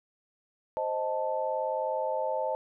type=chord; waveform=sine; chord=A diminished; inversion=first; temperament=equal; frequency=523.3 / 622.3 / 880 Hz; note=C5 / Eb5 / A5; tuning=0 / 0 / 0 cents; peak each=-32 dBFS; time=0.77-2.55 s; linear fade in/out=0 ms; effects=none